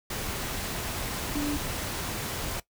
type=tone in noise; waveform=sine; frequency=291.3 Hz; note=D4; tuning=14 cents flat; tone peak=-27 dBFS; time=1.35-1.57 s; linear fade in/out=5 ms; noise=pink; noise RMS=-33 dBFS; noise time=0.1-2.6 s; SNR=+3 dB; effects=noise-tail reverb RT60 0.1 s tail -18 dB re dry